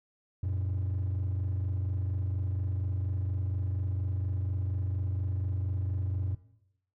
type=tone pair together; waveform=triangle; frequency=91.28 / 115.5 Hz; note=F#2 / A#2; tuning=-23 / -16 cents; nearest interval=major third; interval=407 cents; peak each=-26 / -33 dBFS; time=0.43-6.35 s; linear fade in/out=5 ms; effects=noise-tail reverb RT60 0.8 s tail -17 dB re dry + tanh soft clip ceiling -24 dBFS